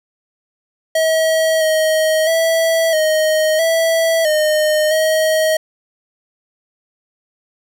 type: tone with pitch steps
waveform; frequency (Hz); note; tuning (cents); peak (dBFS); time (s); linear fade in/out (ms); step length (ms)
square; 641 / 630 / 655 / 624 / 656 / 613 / 631; E5 / D#5 / E5 / D#5 / E5 / D#5 / D#5; -49 / +21 / -11 / +5 / -9 / -26 / +24; -13; 0.95-5.57; 5; 660
effects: none